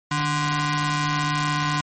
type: ring-modulated tone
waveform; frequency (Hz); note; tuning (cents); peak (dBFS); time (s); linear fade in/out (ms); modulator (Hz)
sawtooth; 443.1; A4; +12; -14; 0.11-1.81; 5; 594
effects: MP3 32 kbps